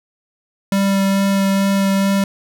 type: tone with vibrato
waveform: square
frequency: 196 Hz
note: G3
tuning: in tune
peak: -14 dBFS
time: 0.72-2.24 s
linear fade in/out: 2 ms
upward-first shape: sine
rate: 2.3 Hz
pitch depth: 9 cents each way
effects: none